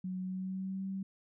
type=tone with pitch glide; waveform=sine; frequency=185 to 192.86 Hz; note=F#3 to G3; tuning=0 to -28 cents; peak=-35 dBFS; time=0.04-1.03 s; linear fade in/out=5 ms; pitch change=+72 cents; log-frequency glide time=0.2-0.88 s; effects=none